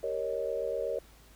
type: chord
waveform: sine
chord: Eb dominant seventh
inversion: first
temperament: equal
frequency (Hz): 392 / 466.2 / 554.4 / 622.3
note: G4 / Bb4 / Db5 / Eb5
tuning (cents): 0 / 0 / 0 / 0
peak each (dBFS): -40 / -34 / -34 / -37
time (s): 0.03-0.99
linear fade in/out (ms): 5
effects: added 54 Hz sine -56 dBFS peak until 1.35 s + pink hiss -59 dBFS RMS until 1.35 s